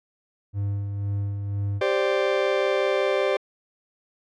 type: tone with tremolo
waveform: triangle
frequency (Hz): 100.6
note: G2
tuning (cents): +45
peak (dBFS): -21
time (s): 0.53-1.82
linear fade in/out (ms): 50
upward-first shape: sine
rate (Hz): 2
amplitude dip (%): 40
type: chord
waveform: 40% pulse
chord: G suspended fourth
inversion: none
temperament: just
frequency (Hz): 392 / 522.7 / 588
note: G4 / C5 / D5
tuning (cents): 0 / -2 / +2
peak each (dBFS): -24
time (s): 1.81-3.37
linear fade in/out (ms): 5
effects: low-pass 3000 Hz 12 dB/octave